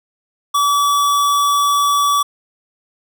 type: tone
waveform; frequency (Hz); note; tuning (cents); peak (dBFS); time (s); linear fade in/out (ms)
square; 1147; D6; -41; -13; 0.54-2.23; 10
effects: none